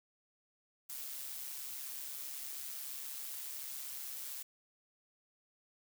blue noise with amplitude modulation, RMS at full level -42 dBFS, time 0.89-4.43 s, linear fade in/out 10 ms, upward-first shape sine, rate 136 Hz, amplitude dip 45%, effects none

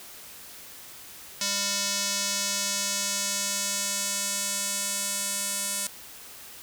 square tone with band-pass filter sweep, 200 Hz, G3, 35 cents sharp, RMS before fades -29 dBFS, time 1.41-5.87 s, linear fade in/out 2 ms, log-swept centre 5800 to 8900 Hz, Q 1.8, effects white hiss -45 dBFS RMS until 6.62 s

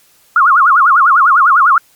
sine tone with vibrato, 1243 Hz, D#6, 2 cents flat, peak -5 dBFS, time 0.36-1.78 s, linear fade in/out 2 ms, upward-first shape sine, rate 10 Hz, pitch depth 270 cents each way, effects white hiss -50 dBFS RMS until 1.95 s + Opus 48 kbps

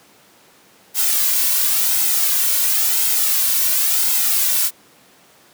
blue noise with flanger, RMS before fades -17 dBFS, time 0.94-4.71 s, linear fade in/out 50 ms, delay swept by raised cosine 1.7 to 2.44 ms, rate 0.95 Hz, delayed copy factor -0.55, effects pink hiss -50 dBFS RMS until 5.53 s + high-pass 200 Hz 12 dB/octave

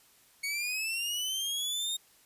sawtooth linear sweep, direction up, 2217 to 3709 Hz, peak -28 dBFS, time 0.43-1.97 s, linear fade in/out 10 ms, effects white hiss -62 dBFS RMS until 2.25 s + resampled to 32000 Hz

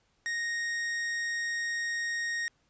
45% pulse tone, 1864.7 Hz, A#6, in tune, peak -30 dBFS, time 0.26-2.48 s, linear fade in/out 0 ms, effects pink hiss -71 dBFS RMS until 2.69 s + resampled to 16000 Hz

